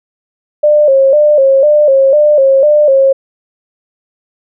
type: tone with vibrato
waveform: sine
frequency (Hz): 568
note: C#5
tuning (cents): +42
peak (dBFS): -4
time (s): 0.63-3.13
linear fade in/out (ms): 10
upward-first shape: square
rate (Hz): 2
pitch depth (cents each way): 88
effects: none